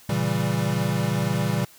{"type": "chord", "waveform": "square", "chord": "A# diminished seventh", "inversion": "none", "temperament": "equal", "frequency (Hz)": [116.54, 138.59, 164.81, 196], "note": ["A#2", "C#3", "E3", "G3"], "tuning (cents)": [0, 0, 0, 0], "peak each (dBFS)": -28, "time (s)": [0.09, 1.65], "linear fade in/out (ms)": 5, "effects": ["white hiss -51 dBFS RMS until 1.78 s"]}